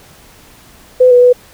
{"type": "tone with pitch steps", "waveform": "sine", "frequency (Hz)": [505, 491.2, 494.4], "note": ["B4", "B4", "B4"], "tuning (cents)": [39, -9, 2], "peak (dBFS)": -3, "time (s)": [1, 1.33], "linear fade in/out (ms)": 10, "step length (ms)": 110, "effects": ["pink hiss -42 dBFS RMS until 1.53 s"]}